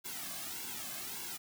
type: noise with flanger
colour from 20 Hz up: white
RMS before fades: -42 dBFS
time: 0.04-1.38 s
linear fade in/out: 20 ms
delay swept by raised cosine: 1.6 to 2.16 ms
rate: 1.7 Hz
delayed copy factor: -1
effects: none